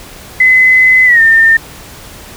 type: tone with pitch glide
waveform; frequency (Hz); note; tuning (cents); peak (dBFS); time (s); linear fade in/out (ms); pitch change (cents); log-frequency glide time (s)
sine; 2030 to 1808.5; B6 to A6; +47 to +47; -3; 0.4-1.57; 5; -200; 1.05-1.21
effects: pink hiss -32 dBFS RMS until 2.36 s